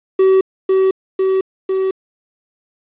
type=tone with echo; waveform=triangle; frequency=380.9 Hz; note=G4; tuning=50 cents flat; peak=-6 dBFS; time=0.19-0.41 s; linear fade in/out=5 ms; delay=500 ms; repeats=3; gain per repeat=-2 dB; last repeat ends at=1.91 s; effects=resampled to 8000 Hz + 7-bit